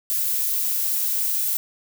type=noise; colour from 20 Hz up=violet; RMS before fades=-23 dBFS; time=0.1-1.57 s; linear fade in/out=0 ms; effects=none